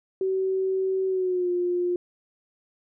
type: tone with pitch glide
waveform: sine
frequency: 380 to 354.6 Hz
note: F#4 to F4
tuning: +46 to +26 cents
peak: -22 dBFS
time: 0.21-1.96 s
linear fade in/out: 2 ms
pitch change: -120 cents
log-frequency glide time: 1.07-1.5 s
effects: none